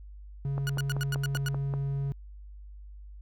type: tone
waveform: triangle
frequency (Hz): 138.59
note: C#3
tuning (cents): 0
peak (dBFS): -26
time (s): 0.45-2.12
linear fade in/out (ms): 0
type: click train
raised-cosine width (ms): 1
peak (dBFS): -23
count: 7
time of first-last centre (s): 0.58-1.738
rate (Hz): 5.18
type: tone bursts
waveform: sawtooth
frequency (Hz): 1453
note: F#6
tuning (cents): -32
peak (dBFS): -28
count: 8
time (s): 0.67-1.485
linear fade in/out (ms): 0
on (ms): 24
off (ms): 89
effects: added 50 Hz sine -43 dBFS peak until 3.21 s